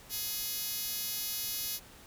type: tone with high-pass filter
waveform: 5% pulse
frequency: 420 Hz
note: G#4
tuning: 19 cents sharp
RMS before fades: -36 dBFS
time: 0.09-1.8 s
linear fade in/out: 50 ms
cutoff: 6800 Hz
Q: 0.64
effects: pink hiss -54 dBFS RMS until 2.06 s